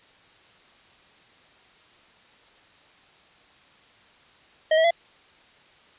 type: tone with pitch steps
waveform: square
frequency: 629 / 646 / 678 Hz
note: D#5 / E5 / E5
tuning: +19 / -35 / +49 cents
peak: -17 dBFS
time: 4.71-4.908 s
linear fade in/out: 5 ms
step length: 66 ms
effects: white hiss -55 dBFS RMS until 5.98 s + resampled to 8000 Hz